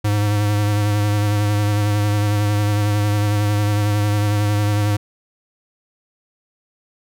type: tone with vibrato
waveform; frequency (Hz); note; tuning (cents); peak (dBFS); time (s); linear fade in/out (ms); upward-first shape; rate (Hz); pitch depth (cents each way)
square; 103.83; G#2; 0; -16; 0.04-4.97; 10; sine; 11; 25
effects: none